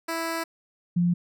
10% pulse / sine tone pair in turn, 329.6 / 174.6 Hz, E4 / F3, 0 / 0 cents, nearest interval major seventh, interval 1100 cents, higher first, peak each -19 dBFS, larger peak neither, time 0.08-0.44 / 0.96-1.14 s, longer first, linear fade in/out 10 ms, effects none

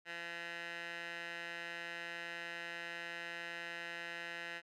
15% pulse tone with band-pass filter, 170.4 Hz, F3, 42 cents flat, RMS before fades -45 dBFS, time 0.05-4.62 s, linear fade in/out 50 ms, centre 2100 Hz, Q 2.5, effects none

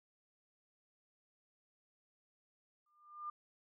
sine tone with exponential growth, 1201 Hz, D6, 38 cents sharp, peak -38 dBFS, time 2.86-3.3 s, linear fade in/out 5 ms, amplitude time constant 95 ms, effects none

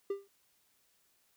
triangle tone with exponential decay, 397.1 Hz, G4, 22 cents sharp, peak -27 dBFS, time 0.1-0.28 s, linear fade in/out 5 ms, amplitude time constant 39 ms, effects white hiss -72 dBFS RMS until 1.36 s

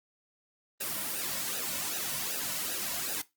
white noise with flanger, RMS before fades -34 dBFS, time 0.8-3.22 s, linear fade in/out 10 ms, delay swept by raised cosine 0.9 to 2.5 ms, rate 2.6 Hz, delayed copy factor -0.9, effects noise-tail reverb RT60 0.2 s tail -18 dB re dry + Opus 24 kbps

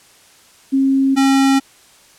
sine / square tone pair in turn, 270 / 271 Hz, C#4 / C#4, -45 / -39 cents, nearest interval unison, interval 6 cents, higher second, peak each -11 dBFS, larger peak neither, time 0.72-1.16 / 1.16-1.6 s, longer neither, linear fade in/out 20 ms, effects white hiss -48 dBFS RMS until 2.18 s + low-pass 10000 Hz 12 dB/octave

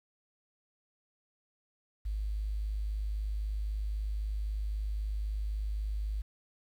sine tone, 51.91 Hz, G#1, in tune, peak -31 dBFS, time 2.05-6.22 s, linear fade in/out 10 ms, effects 10-bit

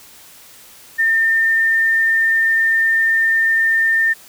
sine tone, 1807 Hz, A6, 46 cents sharp, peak -12 dBFS, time 0.98-4.14 s, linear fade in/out 20 ms, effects white hiss -43 dBFS RMS until 4.28 s

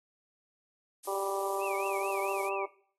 violet noise, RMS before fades -41 dBFS, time 1.03-2.49 s, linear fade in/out 10 ms
harmonic tone, 196 Hz, G3, in tune, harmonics 2 / 3 / 4 / 5 / 6, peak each -35 / -37 / -38 / -39 / -40 dBFS, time 1.07-2.66 s, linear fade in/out 10 ms
sine tone with vibrato, 2445 Hz, D#7, 31 cents flat, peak -39 dBFS, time 1.59-2.67 s, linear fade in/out 50 ms, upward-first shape triangle, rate 4.5 Hz, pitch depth 200 cents each way
effects noise-tail reverb RT60 0.5 s tail -18 dB re dry + AAC 32 kbps

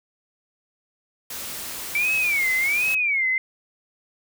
white noise, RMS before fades -33 dBFS, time 1.3-2.95 s, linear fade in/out 5 ms
sine tone with vibrato, 2290 Hz, D7, 44 cents flat, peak -19 dBFS, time 1.95-3.38 s, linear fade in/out 2 ms, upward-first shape sine, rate 1.3 Hz, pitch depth 200 cents each way
effects none

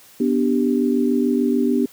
sine chord, G major, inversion first, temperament equal, 246.9 / 293.7 / 392 Hz, B3 / D4 / G4, 0 / 0 / 0 cents, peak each -18 / -21 / -22 dBFS, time 0.2-1.86 s, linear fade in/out 5 ms, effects white hiss -48 dBFS RMS until 1.92 s + high-pass 60 Hz 12 dB/octave

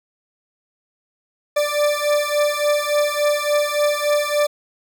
40% pulse beating tone pair, 587.3 / 590.8 Hz, D5 / D5, 0 / +10 cents, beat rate 3.5 Hz, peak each -19 dBFS, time 1.56-4.47 s, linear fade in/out 10 ms, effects none

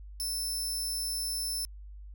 20% pulse tone, 5300 Hz, E8, 9 cents sharp, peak -26 dBFS, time 0.2-1.65 s, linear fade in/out 0 ms, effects added 50 Hz sine -43 dBFS peak until 2.14 s

